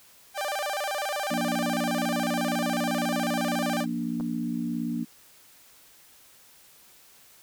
sawtooth tone with vibrato, 683 Hz, F5, 39 cents flat, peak -24 dBFS, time 0.34-3.86 s, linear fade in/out 50 ms, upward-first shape square, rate 14 Hz, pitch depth 250 cents each way
sine chord, Bb major, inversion second, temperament equal with one note detuned, 174.61 / 236.3 / 293.7 Hz, F3 / Bb3 / D4, 0 / +24 / 0 cents, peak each -34 / -29 / -33 dBFS, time 1.3-5.05 s, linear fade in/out 20 ms
clicks, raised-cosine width 1 ms, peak -27 dBFS, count 2, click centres 4.2 / 4.208 s
effects white hiss -55 dBFS RMS until 7.42 s

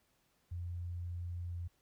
sine tone with pitch glide, 87.31 to 86.71 Hz, F2 to F2, 0 to -12 cents, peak -38 dBFS, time 0.51-1.68 s, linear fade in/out 10 ms, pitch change -12 cents, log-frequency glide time 1.5-1.55 s, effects pink hiss -75 dBFS RMS until 1.81 s

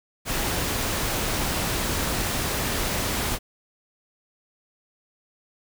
pink noise, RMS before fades -26 dBFS, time 0.25-3.39 s, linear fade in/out 50 ms, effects none

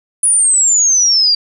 sine exponential sweep, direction down, 9956 to 4699 Hz, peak -8 dBFS, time 0.23-1.35 s, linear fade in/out 5 ms, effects none

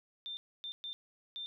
sine tone bursts at uneven times, 3586 Hz, A7, 32 cents sharp, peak -39 dBFS, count 4, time 0.26-0.37 / 0.64-0.72 / 0.84-0.93 / 1.36-1.46 s, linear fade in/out 0 ms, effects none

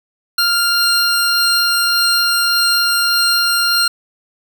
40% pulse tone pair together, 1396.9 / 4189 Hz, F6 / C8, 0 / +1 cents, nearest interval octave + perfect fifth, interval 1901 cents, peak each -14 dBFS, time 0.38-3.88 s, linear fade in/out 5 ms, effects none

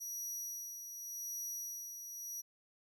sawtooth tone with tremolo, 5800 Hz, F#8, 35 cents flat, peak -37 dBFS, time 0-2.42 s, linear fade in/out 20 ms, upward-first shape sine, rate 0.87 Hz, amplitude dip 50%, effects none

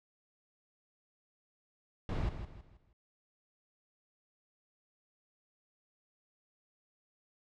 brown noise with echo, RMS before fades -34 dBFS, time 2.09-2.29 s, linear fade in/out 2 ms, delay 160 ms, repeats 4, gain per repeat -9 dB, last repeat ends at 2.93 s, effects low-pass 4000 Hz 12 dB/octave

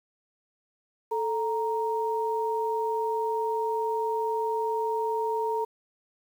sine tone pair together, 440 / 932.3 Hz, A4 / A#5, 0 / 0 cents, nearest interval octave + minor second, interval 1300 cents, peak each -28 / -28 dBFS, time 1.11-5.65 s, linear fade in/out 10 ms, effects 9-bit

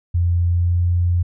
sine tone with pitch glide, 86.7 to 87.66 Hz, F2 to F2, -12 to +7 cents, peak -14 dBFS, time 0.14-1.23 s, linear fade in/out 10 ms, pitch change +19 cents, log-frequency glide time 0.44-0.83 s, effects none

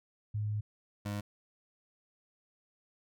sine / 25% pulse tone pair in turn, 105.5 / 102.73 Hz, G#2 / G#2, +28 / -18 cents, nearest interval unison, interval 46 cents, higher first, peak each -31 / -31 dBFS, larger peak neither, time 0.34-0.61 / 1.05-1.21 s, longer first, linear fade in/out 10 ms, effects none

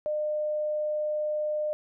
sine tone, 605 Hz, D#5, 49 cents flat, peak -26 dBFS, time 0.06-1.73 s, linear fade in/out 0 ms, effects none

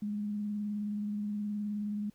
sine tone with vibrato, 207.7 Hz, G#3, in tune, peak -32 dBFS, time 0.02-2.1 s, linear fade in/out 5 ms, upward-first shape sine, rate 19 Hz, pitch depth 24 cents each way, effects pink hiss -69 dBFS RMS until 2.14 s

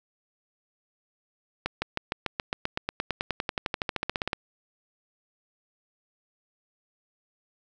accelerating click train, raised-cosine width 0.3 ms, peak -11 dBFS, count 28, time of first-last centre 1.66-4.331 s, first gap 160 ms, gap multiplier 0.96, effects none

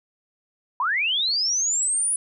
sine linear sweep, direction up, 932.3 to 10000 Hz, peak -20 dBFS, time 0.8-2.16 s, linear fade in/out 2 ms, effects none

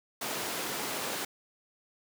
pink high-pass noise, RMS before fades -35 dBFS, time 0.21-1.25 s, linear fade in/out 5 ms, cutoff 290 Hz, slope 12 dB/octave, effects none

